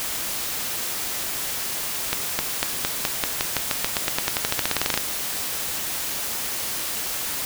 accelerating click train, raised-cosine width 0.2 ms, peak -3 dBFS, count 26, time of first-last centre 2.13-4.976 s, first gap 260 ms, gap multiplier 0.92, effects white hiss -28 dBFS RMS until 7.45 s

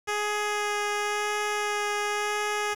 10% pulse tone with vibrato, 416.1 Hz, G#4, 3 cents sharp, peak -18 dBFS, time 0.07-2.75 s, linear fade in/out 20 ms, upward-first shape sine, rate 0.94 Hz, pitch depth 9 cents each way, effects low-pass 10000 Hz 12 dB/octave + 8-bit

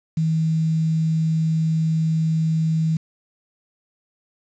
sine tone with quantisation, 160 Hz, D#3, 49 cents sharp, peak -17 dBFS, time 0.17-2.97 s, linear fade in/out 5 ms, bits 7, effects resampled to 16000 Hz

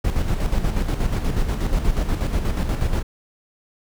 brown noise with tremolo, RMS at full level -19 dBFS, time 0.04-3.03 s, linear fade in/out 10 ms, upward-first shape square, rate 8.3 Hz, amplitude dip 50%, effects none

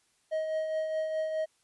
triangle tone with tremolo, 630 Hz, D#5, 21 cents sharp, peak -25 dBFS, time 0.31-1.46 s, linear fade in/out 20 ms, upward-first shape triangle, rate 4.8 Hz, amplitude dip 45%, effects white hiss -70 dBFS RMS until 1.63 s + resampled to 24000 Hz

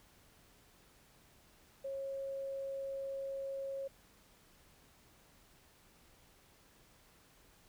sine tone, 545 Hz, C#5, 29 cents flat, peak -38 dBFS, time 1.84-3.88 s, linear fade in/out 10 ms, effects pink hiss -65 dBFS RMS until 7.68 s

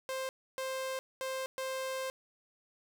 sawtooth tone bursts at uneven times, 525 Hz, C5, 6 cents sharp, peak -31 dBFS, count 4, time 0.09-0.29 / 0.58-0.99 / 1.21-1.46 / 1.58-2.1 s, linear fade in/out 0 ms, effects none

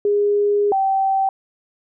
sine tone pair in turn, 410.3 / 774.5 Hz, G#4 / G5, -21 / -21 cents, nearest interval major seventh, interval 1100 cents, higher second, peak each -14 / -15 dBFS, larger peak first, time 0.05-0.72 / 0.72-1.29 s, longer first, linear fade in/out 2 ms, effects none

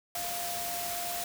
sine tone in noise, 698.5 Hz, F5, in tune, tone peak -37 dBFS, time 0.15-1.24 s, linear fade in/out 2 ms, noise white, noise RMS -36 dBFS, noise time 0.15-1.24 s, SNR -4 dB, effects none

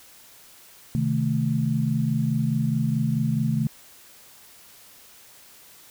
sine chord, A diminished, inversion first, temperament equal, 130.81 / 155.56 / 220 Hz, C3 / Eb3 / A3, 0 / 0 / 0 cents, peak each -25 dBFS, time 0.95-3.67 s, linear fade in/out 0 ms, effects white hiss -50 dBFS RMS until 5.9 s

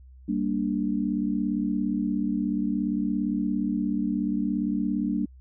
sine chord, G minor, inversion none, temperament equal, 196 / 233.1 / 293.7 Hz, G3 / Bb3 / D4, 0 / 0 / 0 cents, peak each -28 dBFS, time 0.28-5.26 s, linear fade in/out 10 ms, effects added 64 Hz sine -46 dBFS peak until 5.4 s

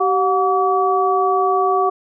sine tone cluster, 384.2 / 726 / 1144 Hz, G4 / F#5 / D6, -35 / -33 / -46 cents, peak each -18 dBFS, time 0-1.9 s, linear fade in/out 10 ms, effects none

